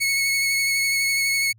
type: tone with vibrato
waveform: sawtooth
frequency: 2200 Hz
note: C#7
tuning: 14 cents flat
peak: -16 dBFS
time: 0-1.53 s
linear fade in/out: 20 ms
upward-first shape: sine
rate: 12 Hz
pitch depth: 17 cents each way
effects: added 111 Hz sine -51 dBFS peak until 1.58 s